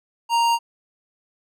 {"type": "tone with tanh clipping", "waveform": "sine", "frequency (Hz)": 932.3, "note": "A#5", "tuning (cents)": 0, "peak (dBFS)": -18, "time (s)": [0.29, 0.59], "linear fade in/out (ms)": 50, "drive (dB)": 18, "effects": []}